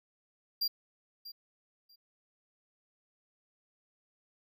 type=tone with echo; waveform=square; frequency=4761 Hz; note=D8; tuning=23 cents sharp; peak=-29 dBFS; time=0.61-0.68 s; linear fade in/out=10 ms; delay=640 ms; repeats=2; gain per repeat=-15 dB; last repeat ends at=1.96 s; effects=none